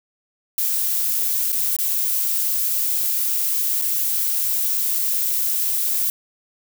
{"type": "noise with dropouts", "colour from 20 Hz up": "violet", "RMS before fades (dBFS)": -21, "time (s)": [0.58, 6.1], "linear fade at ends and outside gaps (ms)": 1, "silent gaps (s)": [[1.52, 1.527], [1.765, 1.787], [3.815, 3.821]], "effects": []}